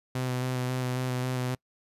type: tone with vibrato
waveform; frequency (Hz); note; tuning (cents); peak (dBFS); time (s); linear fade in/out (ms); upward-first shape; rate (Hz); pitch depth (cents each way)
sawtooth; 127; B2; +49; -24; 0.15-1.55; 5; square; 3.7; 14
effects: noise-tail reverb RT60 0.1 s tail -25 dB re dry + resampled to 32000 Hz